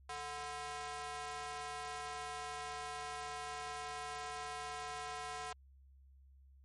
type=tone with high-pass filter; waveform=square; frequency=146.6 Hz; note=D3; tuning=3 cents flat; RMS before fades=-44 dBFS; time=0.09-5.53 s; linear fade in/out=5 ms; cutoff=810 Hz; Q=1.5; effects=added 67 Hz sine -59 dBFS peak until 6.64 s + MP3 48 kbps